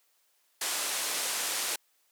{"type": "low-pass noise", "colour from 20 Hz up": "white", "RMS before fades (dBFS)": -32, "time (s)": [0.61, 1.76], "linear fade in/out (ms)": 5, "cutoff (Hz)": 11000, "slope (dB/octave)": 24, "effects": ["white hiss -70 dBFS RMS until 2.11 s", "high-pass 400 Hz 12 dB/octave"]}